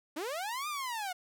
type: linear two-way sweep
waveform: sawtooth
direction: up then down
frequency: 277.2 to 1233 to 707 Hz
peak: -31 dBFS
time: 0.16-1.13 s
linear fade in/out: 10 ms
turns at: 0.68 s
effects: none